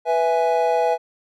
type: chord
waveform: triangle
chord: E major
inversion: second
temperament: equal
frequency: 493.9 / 659.3 / 830.6 Hz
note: B4 / E5 / G#5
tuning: 0 / 0 / 0 cents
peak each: -19 dBFS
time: 0.05-0.98 s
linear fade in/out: 50 ms
effects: none